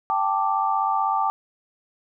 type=chord; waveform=sine; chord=G suspended second; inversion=none; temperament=equal; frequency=784 / 880 / 1174.7 Hz; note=G5 / A5 / D6; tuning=0 / 0 / 0 cents; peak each=-24 dBFS; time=0.1-1.3 s; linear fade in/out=0 ms; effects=none